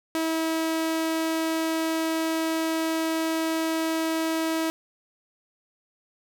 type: tone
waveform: sawtooth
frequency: 323 Hz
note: E4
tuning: 35 cents flat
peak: -20 dBFS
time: 0.15-4.7 s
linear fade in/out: 0 ms
effects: none

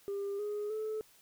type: tone with pitch steps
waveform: sine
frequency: 399.9 / 416.4 / 433.6 Hz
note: G4 / G#4 / A4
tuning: +35 / +5 / -25 cents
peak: -32 dBFS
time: 0.08-1.01 s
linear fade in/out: 0 ms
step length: 310 ms
effects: tanh soft clip ceiling -32 dBFS + white hiss -63 dBFS RMS until 1.21 s

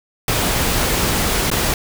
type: noise with dropouts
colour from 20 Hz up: pink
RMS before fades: -18 dBFS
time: 0.28-1.74 s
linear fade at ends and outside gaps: 2 ms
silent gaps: 1.502-1.514 s
effects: none

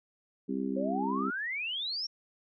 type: harmonic tone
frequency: 66 Hz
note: C2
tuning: 16 cents sharp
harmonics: 3 / 4 / 5 / 6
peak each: -35 / -33 / -39 / -38 dBFS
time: 0.48-1.31 s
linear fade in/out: 20 ms
type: exponential sweep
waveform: sine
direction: up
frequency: 523.3 to 5630 Hz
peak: -32 dBFS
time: 0.76-2.07 s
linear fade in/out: 10 ms
effects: none

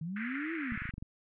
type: linear two-way sweep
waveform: sine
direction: up then down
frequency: 152 to 337 to 206.1 Hz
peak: -35 dBFS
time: 0.01-0.76 s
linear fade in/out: 5 ms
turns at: 0.54 s
type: band-pass noise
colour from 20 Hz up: white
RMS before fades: -41 dBFS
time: 0.16-0.91 s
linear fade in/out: 5 ms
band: 1400 to 2200 Hz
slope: 48 dB/octave
type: clicks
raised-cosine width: 5 ms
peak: -29 dBFS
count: 8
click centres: 0.722 / 0.776 / 0.82 / 0.855 / 0.892 / 0.939 / 0.981 / 1.025 s
effects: none

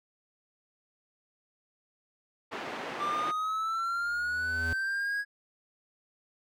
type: band-pass noise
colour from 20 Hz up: pink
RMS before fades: -38 dBFS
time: 2.51-3.32 s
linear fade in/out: 20 ms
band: 340 to 2400 Hz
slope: 12 dB/octave
type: linear sweep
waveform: triangle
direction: up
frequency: 1169 to 1661.2 Hz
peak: -27 dBFS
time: 2.98-5.25 s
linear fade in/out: 50 ms
type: tone with exponential growth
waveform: square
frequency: 82.41 Hz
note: E2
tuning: in tune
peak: -31 dBFS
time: 3.9-4.73 s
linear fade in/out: 0 ms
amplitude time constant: 180 ms
effects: none

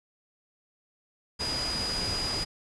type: tone in noise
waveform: sine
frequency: 4918 Hz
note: D#8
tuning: 21 cents flat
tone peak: -30 dBFS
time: 1.39-2.45 s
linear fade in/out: 20 ms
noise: pink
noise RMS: -34 dBFS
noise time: 1.39-2.45 s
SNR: +1 dB
effects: resampled to 24000 Hz

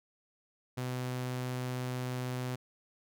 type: tone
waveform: sawtooth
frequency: 126.3 Hz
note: B2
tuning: 39 cents sharp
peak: -30 dBFS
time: 0.77-2.56 s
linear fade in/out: 10 ms
effects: none

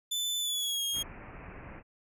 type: tone with pitch glide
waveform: sawtooth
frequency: 3511 to 3257 Hz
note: A7 to G#7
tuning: -4 to -34 cents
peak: -27 dBFS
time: 0.11-1.03 s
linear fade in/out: 10 ms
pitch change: -130 cents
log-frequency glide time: 0.4-0.84 s
type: low-pass noise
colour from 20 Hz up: pink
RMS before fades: -46 dBFS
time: 0.92-1.83 s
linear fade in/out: 50 ms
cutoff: 2600 Hz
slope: 96 dB/octave
effects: none

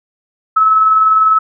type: tone with tremolo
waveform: sine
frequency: 1297 Hz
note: E6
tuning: 28 cents flat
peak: -5 dBFS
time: 0.56-1.39 s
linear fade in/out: 10 ms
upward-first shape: triangle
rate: 20 Hz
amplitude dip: 40%
effects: none

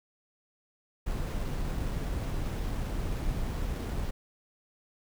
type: noise with sample-and-hold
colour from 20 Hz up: brown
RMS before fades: -32 dBFS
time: 1.06-4.11 s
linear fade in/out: 10 ms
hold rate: 8820 Hz
effects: none

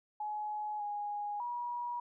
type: tone with pitch steps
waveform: sine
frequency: 844 / 826 / 963 Hz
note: G#5 / G#5 / B5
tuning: +28 / -10 / -44 cents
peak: -35 dBFS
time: 0.2-2 s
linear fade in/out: 5 ms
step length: 600 ms
effects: none

